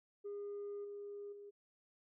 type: tone with level steps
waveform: sine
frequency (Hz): 407.3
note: G#4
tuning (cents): -34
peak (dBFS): -40 / -44 / -50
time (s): 0.24-1.51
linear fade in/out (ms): 20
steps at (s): 0.84 / 1.32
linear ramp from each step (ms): 10
effects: tanh soft clip ceiling -40 dBFS